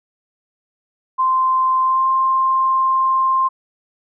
sine tone with pitch glide, 1041 to 1053.7 Hz, C6 to C6, -9 to +12 cents, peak -13 dBFS, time 1.18-3.49 s, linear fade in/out 20 ms, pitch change +21 cents, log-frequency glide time 1.82-2.07 s, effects none

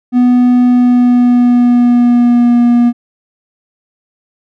triangle tone with pitch glide, 246.9 to 239.6 Hz, B3 to A#3, 0 to +48 cents, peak -3 dBFS, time 0.12-2.93 s, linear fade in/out 50 ms, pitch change -52 cents, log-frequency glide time 0.66-2.61 s, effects none

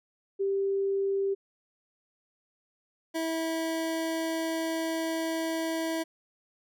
sine / 25% pulse tone pair in turn, 392.8 / 325.3 Hz, G4 / E4, +4 / -23 cents, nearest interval minor third, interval 327 cents, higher first, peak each -25 dBFS, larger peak neither, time 0.39-1.35 / 3.14-6.04 s, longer second, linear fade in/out 20 ms, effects none

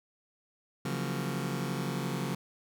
sawtooth chord, Gb major seventh, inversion second, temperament just, 138.75 / 173.43 / 185 / 231.2 Hz, Db3 / F3 / Gb3 / Bb3, +2 / -12 / 0 / -14 cents, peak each -31 / -33 / -34 / -35 dBFS, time 0.85-2.35 s, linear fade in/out 5 ms, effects none

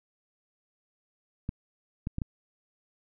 clicks, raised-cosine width 5 ms, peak -19 dBFS, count 4, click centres 1.491 / 2.071 / 2.184 / 2.218 s, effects none

